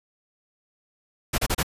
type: noise bursts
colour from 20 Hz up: pink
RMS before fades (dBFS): -23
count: 4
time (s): 1.33-1.631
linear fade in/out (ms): 10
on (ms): 52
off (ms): 31
effects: resampled to 32000 Hz